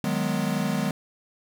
square chord, G# minor seventh, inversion second, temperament equal with one note detuned, 154.58 / 185 / 207.7 / 246.9 Hz, D#3 / F#3 / G#3 / B3, -11 / 0 / 0 / 0 cents, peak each -31 / -30 / -29 / -31 dBFS, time 0.04-0.91 s, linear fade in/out 2 ms, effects none

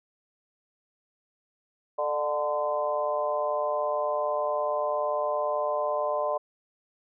harmonic tone with a mistuned harmonic, 146.83 Hz, D3, in tune, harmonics 3 / 4 / 5 / 6 / 7, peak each -36 / -27 / -34 / -38 / -31 dBFS, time 1.98-6.38 s, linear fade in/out 10 ms, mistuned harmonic 4, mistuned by +27 cents, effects none

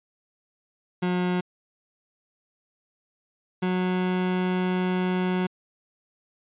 30% pulse tone pair in turn, 180 / 183.15 Hz, F#3 / F#3, -47 / -17 cents, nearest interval unison, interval 30 cents, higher second, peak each -20 dBFS, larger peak neither, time 1.02-1.41 / 3.62-5.47 s, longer second, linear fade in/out 10 ms, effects resampled to 8000 Hz

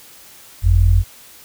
sine tone pair together, 48.38 / 89.5 Hz, G1 / F2, -22 / +43 cents, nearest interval major seventh, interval 1065 cents, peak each -12 dBFS, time 0.62-1.04 s, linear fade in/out 50 ms, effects white hiss -43 dBFS RMS until 1.44 s

